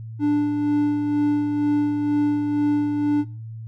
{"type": "tone with tremolo", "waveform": "triangle", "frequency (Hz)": 293.7, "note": "D4", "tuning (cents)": 0, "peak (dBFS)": -14, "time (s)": [0.19, 3.25], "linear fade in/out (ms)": 50, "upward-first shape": "sine", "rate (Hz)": 2.1, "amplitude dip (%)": 40, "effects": ["noise-tail reverb RT60 0.4 s tail -23 dB re dry", "added 112 Hz sine -32 dBFS peak until 3.67 s"]}